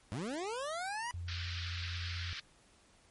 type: linear sweep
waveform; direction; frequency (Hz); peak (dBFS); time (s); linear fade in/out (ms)
25% pulse; up; 92.3 to 987.8; -33; 0.12-1.11; 0
type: tone with vibrato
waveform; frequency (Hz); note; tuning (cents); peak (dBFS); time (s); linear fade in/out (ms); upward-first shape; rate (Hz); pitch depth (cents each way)
sine; 86.9; F2; -8; -38; 1.14-2.33; 0; sine; 10; 13
type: band-pass noise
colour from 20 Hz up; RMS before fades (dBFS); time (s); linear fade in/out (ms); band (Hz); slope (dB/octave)
white; -44; 1.28-2.4; 2; 1300 to 4900; 48
effects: pink hiss -65 dBFS RMS until 3.1 s + MP3 48 kbps